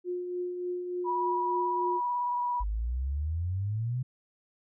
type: tone with tremolo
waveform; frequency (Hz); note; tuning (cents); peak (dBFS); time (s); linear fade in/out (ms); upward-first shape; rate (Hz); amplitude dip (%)
sine; 357.6; F4; +41; -29; 0.04-2.01; 50; triangle; 3.4; 45
type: tone with vibrato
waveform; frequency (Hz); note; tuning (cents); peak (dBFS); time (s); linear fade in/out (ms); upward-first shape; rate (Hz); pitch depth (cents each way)
sine; 974; B5; -24; -27; 1.04-2.64; 50; square; 18; 16
type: exponential sweep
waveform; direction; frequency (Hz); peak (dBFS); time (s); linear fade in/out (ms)
sine; up; 49 to 130.2; -28; 2.6-4.03; 10
effects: none